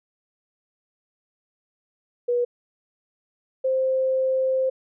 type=tone pair in turn; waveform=sine; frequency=484.9 / 523.6 Hz; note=B4 / C5; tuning=-32 / +1 cents; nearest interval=minor second; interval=133 cents; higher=second; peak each=-19 dBFS; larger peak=neither; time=2.28-2.45 / 3.64-4.7 s; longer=second; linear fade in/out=10 ms; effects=none